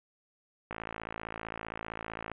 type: click train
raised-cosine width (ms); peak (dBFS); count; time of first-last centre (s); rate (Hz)
0.5; -22; 90; 0.71-2.316; 55.4
effects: resampled to 8000 Hz + 10-bit